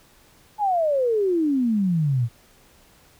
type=exponential sweep; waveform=sine; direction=down; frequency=867 to 112.1 Hz; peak=-18 dBFS; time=0.58-2.29 s; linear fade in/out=50 ms; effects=pink hiss -55 dBFS RMS until 3.19 s